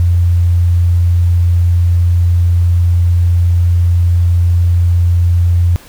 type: tone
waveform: sine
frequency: 87 Hz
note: F2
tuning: 6 cents flat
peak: -7 dBFS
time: 0-5.76 s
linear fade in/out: 0 ms
effects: pink hiss -39 dBFS RMS until 5.88 s